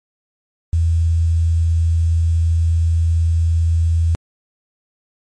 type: tone with quantisation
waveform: sine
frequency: 82.8 Hz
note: E2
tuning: 8 cents sharp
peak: -12 dBFS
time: 0.73-4.15 s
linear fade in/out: 0 ms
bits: 7
effects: MP3 48 kbps